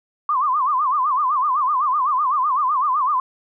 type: tone with vibrato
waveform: sine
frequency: 1108.7 Hz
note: C#6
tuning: in tune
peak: -16 dBFS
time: 0.29-3.2 s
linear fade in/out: 2 ms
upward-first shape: sine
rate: 7.9 Hz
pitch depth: 180 cents each way
effects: none